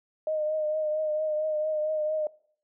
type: tone with vibrato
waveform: sine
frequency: 616 Hz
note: D#5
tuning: 17 cents flat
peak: -25 dBFS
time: 0.27-2.27 s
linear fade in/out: 2 ms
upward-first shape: triangle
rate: 4.4 Hz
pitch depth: 34 cents each way
effects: noise-tail reverb RT60 0.6 s tail -22 dB re dry